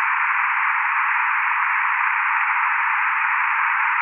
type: band-pass noise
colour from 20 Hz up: pink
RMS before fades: -20 dBFS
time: 0-4.01 s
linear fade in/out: 0 ms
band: 880 to 2500 Hz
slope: 96 dB/octave
effects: none